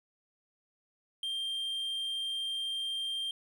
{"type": "tone", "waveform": "triangle", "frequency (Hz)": 3178, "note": "G7", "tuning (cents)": 23, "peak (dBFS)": -31, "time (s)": [1.23, 3.31], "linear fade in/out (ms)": 2, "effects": []}